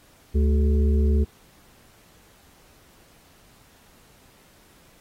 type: harmonic tone with a mistuned harmonic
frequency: 72.4 Hz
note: D2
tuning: 24 cents flat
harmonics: 1 / 3 / 5 / 6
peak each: -17 / -27 / -31 / -33 dBFS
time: 0.34-1.25 s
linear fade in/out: 20 ms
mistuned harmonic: 5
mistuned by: +67 cents
effects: pink hiss -56 dBFS RMS until 5 s + AAC 48 kbps